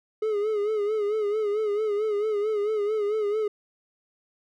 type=tone with vibrato; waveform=triangle; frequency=421.8 Hz; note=G#4; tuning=27 cents sharp; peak=-21 dBFS; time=0.22-3.48 s; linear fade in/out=5 ms; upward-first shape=sine; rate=4.5 Hz; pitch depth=69 cents each way; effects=none